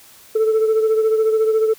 sine beating tone pair, 438.3 / 452.3 Hz, A4 / A4, -7 / +48 cents, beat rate 14 Hz, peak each -12 / -20 dBFS, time 0.35-1.74 s, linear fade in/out 10 ms, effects tanh soft clip ceiling -11 dBFS + white hiss -46 dBFS RMS until 1.78 s

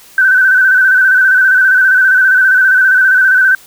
sine tone with vibrato, 1526 Hz, G6, 47 cents flat, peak -5 dBFS, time 0.18-3.55 s, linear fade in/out 2 ms, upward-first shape square, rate 15 Hz, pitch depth 39 cents each way, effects white hiss -40 dBFS RMS until 3.66 s

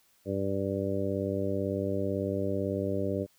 harmonic tone, 98 Hz, G2, in tune, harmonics 1 / 2 / 3 / 4 / 5 / 6, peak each -35 / -35 / -35 / -35 / -35 / -35 dBFS, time 0.25-3.27 s, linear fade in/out 50 ms, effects white hiss -66 dBFS RMS until 3.38 s

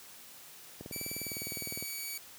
click train, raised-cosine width 2 ms, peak -29 dBFS, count 21, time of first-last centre 0.81-1.825 s, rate 19.7 Hz
5% pulse tone with pitch glide, 2310 to 2270 Hz, D7 to C#7, -29 to +41 cents, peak -28 dBFS, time 0.92-2.18 s, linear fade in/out 5 ms, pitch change -30 cents, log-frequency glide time 1.22-1.36 s
effects white hiss -52 dBFS RMS until 2.38 s + high-pass 80 Hz 12 dB/octave

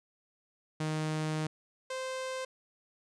sawtooth tone pair in turn, 155.56 / 520.1 Hz, D#3 / C5, 0 / -10 cents, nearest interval octave + major sixth, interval 2090 cents, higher second, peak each -27 / -31 dBFS, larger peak first, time 0.8-1.47 / 1.9-2.45 s, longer first, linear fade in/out 5 ms, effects resampled to 22050 Hz

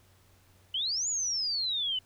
sine exponential two-way sweep, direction up then down, 2960 to 7040 to 2960 Hz, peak -28 dBFS, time 0.74-1.99 s, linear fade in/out 5 ms, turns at 1.08 s, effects added 93 Hz sine -62 dBFS peak until 2.05 s + pink hiss -64 dBFS RMS until 2.05 s

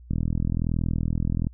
click train, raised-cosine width 5 ms, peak -13 dBFS, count 57, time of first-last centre 0.11-1.469 s, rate 41.2 Hz, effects added 60 Hz sine -44 dBFS peak until 1.53 s

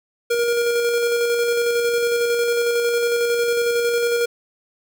square tone with tremolo, 473.3 Hz, A#4, 26 cents sharp, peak -17 dBFS, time 0.3-4.26 s, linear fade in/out 10 ms, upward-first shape square, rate 11 Hz, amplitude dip 25%, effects none

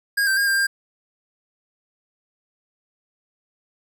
square tone with pitch steps, 1630 / 1563 / 1621 / 1590 / 1601 Hz, G#6 / G6 / G#6 / G6 / G6, -33 / -6 / -42 / +24 / +36 cents, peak -18 dBFS, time 0.17-0.67 s, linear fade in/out 10 ms, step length 100 ms, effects none

